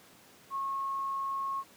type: tone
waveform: sine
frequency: 1090 Hz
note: C#6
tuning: 29 cents flat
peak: -31 dBFS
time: 0.5-1.64 s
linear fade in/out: 50 ms
effects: pink hiss -57 dBFS RMS until 1.76 s + high-pass 150 Hz 12 dB/octave